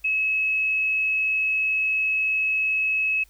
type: tone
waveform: sine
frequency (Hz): 2577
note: E7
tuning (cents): -40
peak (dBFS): -20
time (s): 0.04-3.24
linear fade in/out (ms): 10
effects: added 50 Hz sine -54 dBFS peak until 3.29 s + white hiss -60 dBFS RMS until 3.29 s